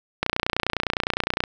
click train, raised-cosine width 0.3 ms, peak -5 dBFS, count 37, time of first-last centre 0.23-1.438 s, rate 29.8 Hz, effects none

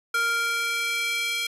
square tone with high-pass filter sweep, 464.9 Hz, A#4, 5 cents flat, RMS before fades -26 dBFS, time 0.14-1.47 s, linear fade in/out 5 ms, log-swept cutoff 1400 to 2700 Hz, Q 2.4, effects resampled to 32000 Hz

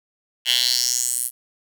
10% pulse tone with high-pass filter sweep, 123.47 Hz, B2, in tune, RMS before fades -21 dBFS, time 0.45-1.31 s, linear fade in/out 50 ms, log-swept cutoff 2900 to 11000 Hz, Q 4, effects none

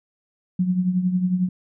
sine tone with tremolo, 182.3 Hz, F#3, 25 cents flat, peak -15 dBFS, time 0.59-1.49 s, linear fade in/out 5 ms, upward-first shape triangle, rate 11 Hz, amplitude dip 70%, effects none

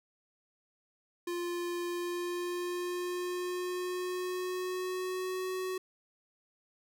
square tone with pitch glide, 349.2 to 372.1 Hz, F4 to F#4, 0 to +10 cents, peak -34 dBFS, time 1.27-5.78 s, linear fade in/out 5 ms, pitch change +110 cents, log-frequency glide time 1.87-5.49 s, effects none

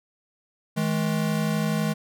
square tone pair together, 159.54 / 211.6 Hz, D#3 / G#3, +44 / +33 cents, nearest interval perfect fourth, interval 489 cents, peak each -26 dBFS, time 0.76-1.94 s, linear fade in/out 20 ms, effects none

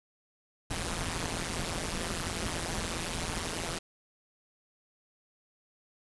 pink noise with amplitude modulation, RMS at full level -30 dBFS, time 0.7-3.79 s, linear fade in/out 10 ms, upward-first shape sine, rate 169 Hz, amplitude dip 100%, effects resampled to 24000 Hz

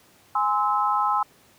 sine chord, Ab augmented, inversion none, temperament just, 830.6 / 1038.3 / 1297.8 Hz, Ab5 / C6 / E6, 0 / -14 / -27 cents, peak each -24 dBFS, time 0.35-1.23 s, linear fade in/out 5 ms, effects pink hiss -56 dBFS RMS until 1.58 s + high-pass 100 Hz 12 dB/octave

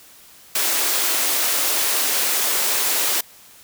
white high-pass noise, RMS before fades -20 dBFS, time 0.55-3.21 s, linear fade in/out 5 ms, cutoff 290 Hz, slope 24 dB/octave, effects white hiss -47 dBFS RMS until 3.63 s

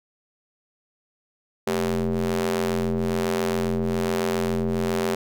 sawtooth ring-modulated tone, 87.31 Hz, F2, in tune, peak -15 dBFS, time 1.67-5.15 s, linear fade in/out 5 ms, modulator 305 Hz, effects none

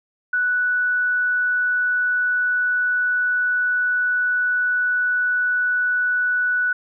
sine tone, 1480 Hz, F#6, in tune, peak -17 dBFS, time 0.33-6.73 s, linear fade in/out 5 ms, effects none

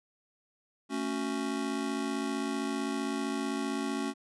square chord, F# minor, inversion first, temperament just, 222 / 277.5 / 370 Hz, A3 / C#4 / F#4, +16 / +2 / 0 cents, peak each -37 / -34 / -39 dBFS, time 0.89-4.14 s, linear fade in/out 50 ms, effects resampled to 24000 Hz

